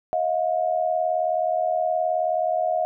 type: tone pair together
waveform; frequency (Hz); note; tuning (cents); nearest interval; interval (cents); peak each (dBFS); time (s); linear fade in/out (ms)
sine; 636 / 715; D#5 / F5; +38 / +41; major second; 203; -23; 0.13-2.85; 0
effects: none